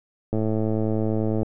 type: click train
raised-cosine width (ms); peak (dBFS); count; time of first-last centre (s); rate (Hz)
2; -12; 121; 0.33-1.431; 109
effects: none